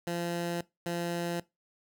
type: tone pair in turn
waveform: 15% pulse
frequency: 172 / 172 Hz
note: F3 / F3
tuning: -26 / -26 cents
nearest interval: unison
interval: 0 cents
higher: neither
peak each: -25 dBFS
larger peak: neither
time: 0.07-0.61 / 0.86-1.4 s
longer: neither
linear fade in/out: 2 ms
effects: noise-tail reverb RT60 0.2 s tail -20 dB re dry